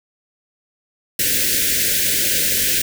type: band-stop noise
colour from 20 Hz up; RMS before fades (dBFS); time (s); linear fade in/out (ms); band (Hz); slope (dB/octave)
white; -18; 1.19-2.82; 5; 580 to 1500; 96
effects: none